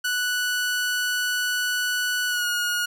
sawtooth tone with pitch glide, 1480 to 1440.4 Hz, F#6 to F#6, 0 to -47 cents, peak -19 dBFS, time 0.04-2.86 s, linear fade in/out 10 ms, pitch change -47 cents, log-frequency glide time 2.28-2.47 s, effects none

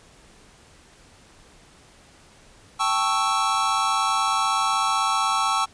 square chord, A dominant seventh, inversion third, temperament equal, 784 / 880 / 1108.7 / 1318.5 Hz, G5 / A5 / C#6 / E6, 0 / 0 / 0 / 0 cents, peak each -29 / -28 / -25 / -25 dBFS, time 2.79-5.66 s, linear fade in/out 20 ms, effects pink hiss -52 dBFS RMS until 5.73 s + resampled to 22050 Hz

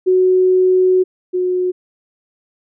sine tone pair in turn, 370 / 364.3 Hz, F#4 / F#4, 0 / -27 cents, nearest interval unison, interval 27 cents, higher first, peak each -9 / -14 dBFS, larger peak first, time 0.06-1.04 / 1.33-1.72 s, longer first, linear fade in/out 20 ms, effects none

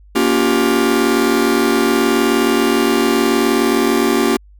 45% pulse chord, G half-diminished seventh, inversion first, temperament just, 235.2 / 282.2 / 352.8 / 392 Hz, Bb3 / Db4 / F4 / G4, +16 / +31 / +18 / 0 cents, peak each -18 dBFS, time 0.15-4.37 s, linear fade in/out 10 ms, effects added 50 Hz sine -41 dBFS peak until 4.59 s

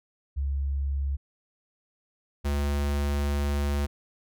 sine / square tone pair in turn, 69.3 / 71.66 Hz, C#2 / D2, 0 / -42 cents, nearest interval minor second, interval 58 cents, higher second, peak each -25 dBFS, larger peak neither, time 0.36-1.17 / 2.44-3.87 s, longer second, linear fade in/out 20 ms, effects none

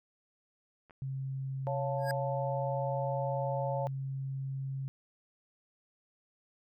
clicks, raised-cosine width 0.5 ms, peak -46 / -38 dBFS, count 2, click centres 0.897 / 0.908 s
sine tone with pitch glide, 134.1 to 134.95 Hz, C3 to C#3, +43 to -46 cents, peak -34 dBFS, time 1.02-4.88 s, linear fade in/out 0 ms, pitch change +11 cents, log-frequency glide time 1.58-3.15 s
sine chord, Db augmented, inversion none, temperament equal, 554.4 / 698.5 / 880 Hz, Db5 / F5 / A5, 0 / 0 / 0 cents, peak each -34 / -39 / -38 dBFS, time 1.67-3.87 s, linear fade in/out 0 ms
square tone with exponential growth, 1634 Hz, G#6, 29 cents flat, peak -32 dBFS, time 1.98-2.11 s, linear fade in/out 1 ms, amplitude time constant 28 ms
effects none

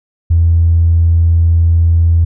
triangle tone with tanh clipping, 83.6 Hz, E2, 25 cents sharp, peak -6 dBFS, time 0.3-2.25 s, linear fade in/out 10 ms, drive 4 dB, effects none

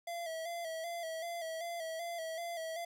square tone with vibrato, 666 Hz, E5, 18 cents sharp, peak -39 dBFS, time 0.07-2.85 s, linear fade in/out 5 ms, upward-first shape square, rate 2.6 Hz, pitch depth 49 cents each way, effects 11-bit

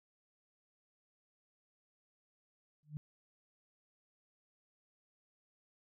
sine tone with exponential growth, 150.2 Hz, D3, 39 cents sharp, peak -35 dBFS, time 2.83-2.97 s, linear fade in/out 0 ms, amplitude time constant 29 ms, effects none

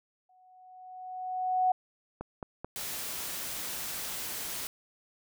sine tone with exponential growth, 740 Hz, F#5, in tune, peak -21 dBFS, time 0.29-1.72 s, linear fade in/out 5 ms, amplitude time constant 310 ms
click train, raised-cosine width 1 ms, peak -23 dBFS, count 3, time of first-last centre 2.21-2.646 s, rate 4.59 Hz
white noise, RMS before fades -37 dBFS, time 2.76-4.67 s, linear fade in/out 0 ms
effects none

